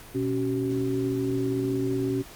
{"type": "tone cluster", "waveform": "sine", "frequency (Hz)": [124.3, 277.3, 379.3], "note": ["B2", "C#4", "F#4"], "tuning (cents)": [12, 1, 43], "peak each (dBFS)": [-31, -27, -28], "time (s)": [0.14, 2.23], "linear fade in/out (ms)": 20, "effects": ["pink hiss -46 dBFS RMS until 2.35 s", "Opus 48 kbps"]}